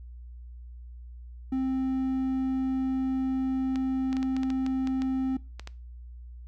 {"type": "tone", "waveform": "triangle", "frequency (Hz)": 262.6, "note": "C4", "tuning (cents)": 6, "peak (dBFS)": -23, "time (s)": [1.52, 5.37], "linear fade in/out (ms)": 5}
{"type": "clicks", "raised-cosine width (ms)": 0.2, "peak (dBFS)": -22, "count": 12, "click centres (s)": [3.758, 4.129, 4.168, 4.229, 4.366, 4.433, 4.503, 4.664, 4.873, 5.02, 5.596, 5.674]}
{"effects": ["noise-tail reverb RT60 0.3 s tail -20 dB re dry", "added 60 Hz sine -41 dBFS peak until 6.47 s"]}